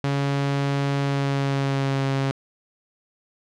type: tone with pitch glide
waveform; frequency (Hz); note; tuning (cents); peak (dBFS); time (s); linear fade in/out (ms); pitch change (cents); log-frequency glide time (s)
sawtooth; 140 to 136.01; C#3 to C#3; +18 to -33; -17; 0.04-2.31; 0; -51; 1.01-2.04
effects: low-pass 5000 Hz 12 dB/octave